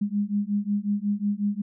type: beating tone pair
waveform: sine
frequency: 202 / 207.5 Hz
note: G#3 / G#3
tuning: -48 / -1 cents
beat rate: 5.5 Hz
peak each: -26 dBFS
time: 0.01-1.62 s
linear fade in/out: 10 ms
effects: none